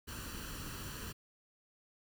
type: noise with comb filter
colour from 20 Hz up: pink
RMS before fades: -44 dBFS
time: 0.07-1.13 s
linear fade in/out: 20 ms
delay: 0.69 ms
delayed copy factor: +0.65
effects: none